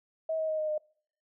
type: tone with pitch steps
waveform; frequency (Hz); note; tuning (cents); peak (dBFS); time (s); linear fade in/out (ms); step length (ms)
sine; 641 / 633.3 / 625.6 / 618.1 / 610.6; E5 / D#5 / D#5 / D#5 / D#5; -49 / +30 / +9 / -12 / -33; -28; 0.29-0.78; 5; 98
effects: noise-tail reverb RT60 0.5 s tail -24 dB re dry